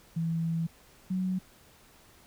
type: tone pair in turn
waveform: sine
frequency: 164.81 / 185.58 Hz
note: E3 / F#3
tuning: 0 / +5 cents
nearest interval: major second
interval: 205 cents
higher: second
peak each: -27 dBFS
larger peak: neither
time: 0.16-0.67 / 1.1-1.39 s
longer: first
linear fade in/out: 10 ms
effects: pink hiss -58 dBFS RMS until 2.26 s